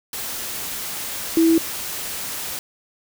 sine tone in noise, 328.2 Hz, E4, 8 cents flat, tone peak -12 dBFS, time 1.37-1.58 s, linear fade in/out 2 ms, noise white, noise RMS -29 dBFS, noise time 0.13-2.59 s, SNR +14 dB, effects none

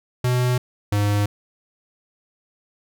square tone pair in turn, 124.7 / 102.8 Hz, B2 / G#2, +17 / -17 cents, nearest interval minor third, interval 334 cents, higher first, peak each -18 dBFS, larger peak neither, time 0.24-0.58 / 0.92-1.26 s, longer neither, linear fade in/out 5 ms, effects none

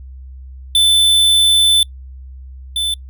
square tone pair in turn, 3520 / 3520 Hz, A7 / A7, 0 / 0 cents, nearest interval unison, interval 0 cents, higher neither, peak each -9 / -16 dBFS, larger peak first, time 0.75-1.83 / 2.76-2.94 s, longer first, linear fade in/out 2 ms, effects noise-tail reverb RT60 0.1 s tail -26 dB re dry + added 65 Hz sine -31 dBFS peak until 3.09 s

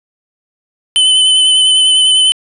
square tone with vibrato, 3034 Hz, F#7, 43 cents sharp, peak -7 dBFS, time 0.96-2.32 s, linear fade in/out 0 ms, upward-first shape sine, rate 10 Hz, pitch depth 21 cents each way, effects resampled to 24000 Hz + 8-bit

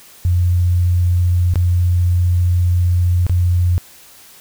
sine tone with dropouts, 88.5 Hz, F2, 23 cents sharp, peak -11 dBFS, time 0.25-3.78 s, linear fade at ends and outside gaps 0 ms, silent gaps 1.538-1.557 / 3.266-3.296 s, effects white hiss -43 dBFS RMS until 4.4 s

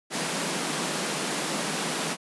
pink high-pass noise, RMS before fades -29 dBFS, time 0.1-2.17 s, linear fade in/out 50 ms, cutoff 150 Hz, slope 96 dB/octave, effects resampled to 24000 Hz

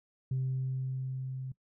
sine tone with level ramp, 130.81 Hz, C3, in tune, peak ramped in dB -27 to -36 dBFS, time 0.31-1.52 s, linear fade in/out 5 ms, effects noise-tail reverb RT60 0.1 s tail -20 dB re dry + tanh soft clip ceiling -26 dBFS

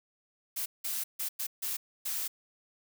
blue noise bursts at uneven times, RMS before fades -34 dBFS, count 6, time 0.56-0.66 / 0.84-1.04 / 1.19-1.29 / 1.39-1.47 / 1.62-1.77 / 2.05-2.28 s, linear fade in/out 10 ms, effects none

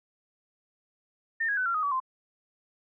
sine tone with pitch steps, 1812 / 1652 / 1506.2 / 1373.2 / 1252 / 1141.5 / 1040.7 Hz, A#6 / G#6 / F#6 / F6 / D#6 / D6 / C6, -50 / -10 / +30 / -30 / +10 / -50 / -10 cents, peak -25 dBFS, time 1.4-2.002 s, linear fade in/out 10 ms, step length 86 ms, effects none

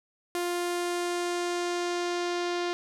sawtooth tone with low-pass filter sweep, 350.7 Hz, F4, 7 cents sharp, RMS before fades -30 dBFS, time 0.35-2.73 s, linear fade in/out 0 ms, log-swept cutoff 12000 to 4800 Hz, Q 1.3, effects none

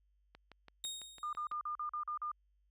click train, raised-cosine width 0.3 ms, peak -37 dBFS, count 8, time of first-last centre 0.35-1.517 s, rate 6 Hz
25% pulse tone with exponential decay, 3729 Hz, A#7, in tune, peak -33 dBFS, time 0.84-1.53 s, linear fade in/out 1 ms, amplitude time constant 150 ms
sine tone bursts, 1208 Hz, D6, 48 cents sharp, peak -36 dBFS, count 8, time 1.23-2.316 s, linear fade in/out 2 ms, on 99 ms, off 42 ms
effects added 50 Hz sine -70 dBFS peak until 2.7 s

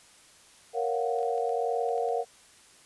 sine chord, Gb major seventh, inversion first, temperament equal, 466.2 / 554.4 / 698.5 / 740 Hz, Bb4 / Db5 / F5 / Gb5, 0 / 0 / 0 / 0 cents, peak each -29 / -35 / -32 / -32 dBFS, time 0.73-2.25 s, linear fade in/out 50 ms
clicks, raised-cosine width 0.2 ms, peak -36 dBFS, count 7, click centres 1.187 / 1.23 / 1.379 / 1.493 / 1.889 / 1.979 / 2.088 s
effects white hiss -56 dBFS RMS until 2.85 s + resampled to 24000 Hz

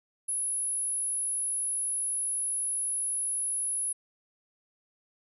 sine tone, 10548 Hz, E9, in tune, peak -28 dBFS, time 0.28-3.93 s, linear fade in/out 10 ms, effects none

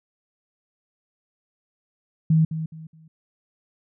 sine tone with echo, 159.4 Hz, D#3, 42 cents sharp, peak -14 dBFS, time 2.3-2.45 s, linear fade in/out 5 ms, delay 210 ms, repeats 3, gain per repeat -11 dB, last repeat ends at 3.08 s, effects none

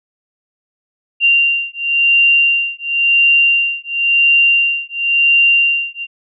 sine beating tone pair, 2774 / 2774.95 Hz, F7 / F7, -12 / -12 cents, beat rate 0.95 Hz, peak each -13 dBFS, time 1.2-6.07 s, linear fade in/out 50 ms, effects none

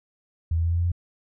sine tone with pitch steps, 82 / 83.05 / 84.11 / 85.19 / 86.28 / 87.38 Hz, E2 / E2 / E2 / F2 / F2 / F2, -9 / +13 / +35 / -42 / -20 / +1 cents, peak -20 dBFS, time 0.51-0.918 s, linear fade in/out 5 ms, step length 68 ms, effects none

